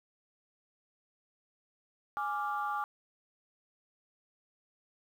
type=chord; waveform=sine; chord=D diminished; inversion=second; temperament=equal; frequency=830.6 / 1174.7 / 1396.9 Hz; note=Ab5 / D6 / F6; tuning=0 / 0 / 0 cents; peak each=-35 / -34 / -39 dBFS; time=2.17-2.84 s; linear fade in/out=0 ms; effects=tanh soft clip ceiling -23 dBFS + 10-bit